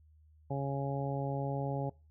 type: harmonic tone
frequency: 138.59 Hz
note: C#3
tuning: in tune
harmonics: 1 / 2 / 3 / 4 / 5 / 6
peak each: -34 / -41 / -42 / -40 / -44 / -42 dBFS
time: 0.5-1.9 s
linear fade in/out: 10 ms
effects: noise-tail reverb RT60 0.3 s tail -22 dB re dry + added 77 Hz sine -59 dBFS peak until 2.1 s